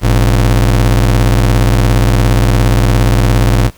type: ring-modulated tone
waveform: 40% pulse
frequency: 80 Hz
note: D#2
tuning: 49 cents sharp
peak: -3 dBFS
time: 0.01-3.71 s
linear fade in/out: 50 ms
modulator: 31.4 Hz
effects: pink hiss -43 dBFS RMS until 3.77 s